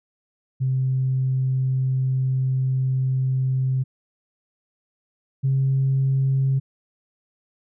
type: tone pair in turn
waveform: sine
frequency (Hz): 130.81 / 134.49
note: C3 / C3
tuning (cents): 0 / +48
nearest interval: unison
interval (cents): 48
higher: second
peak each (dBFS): -18 / -16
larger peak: second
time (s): 0.6-3.84 / 5.43-6.6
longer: first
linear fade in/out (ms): 20
effects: tanh soft clip ceiling -13 dBFS